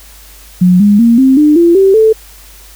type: tone with pitch steps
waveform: sine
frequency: 180.6 / 205.1 / 232.9 / 264.4 / 300.2 / 340.9 / 387.1 / 439.6 Hz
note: F#3 / G#3 / A#3 / C4 / D4 / F4 / G4 / A4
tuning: -42 / -21 / -1 / +18 / +38 / -42 / -22 / -2 cents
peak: -3 dBFS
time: 0.61-2.13 s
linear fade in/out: 10 ms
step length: 190 ms
effects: added 50 Hz sine -37 dBFS peak until 2.75 s + white hiss -38 dBFS RMS until 2.75 s